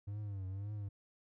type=tone with vibrato; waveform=triangle; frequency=99.5 Hz; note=G2; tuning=26 cents sharp; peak=-37 dBFS; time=0.07-0.89 s; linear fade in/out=10 ms; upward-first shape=triangle; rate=1.9 Hz; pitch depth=120 cents each way; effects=none